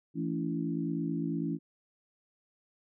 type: harmonic tone with a mistuned harmonic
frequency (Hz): 55.4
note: A1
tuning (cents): +13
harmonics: 3 / 4 / 5 / 6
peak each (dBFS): -34 / -38 / -34 / -38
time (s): 0.14-1.59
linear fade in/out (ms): 50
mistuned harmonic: 5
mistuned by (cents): +39
effects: none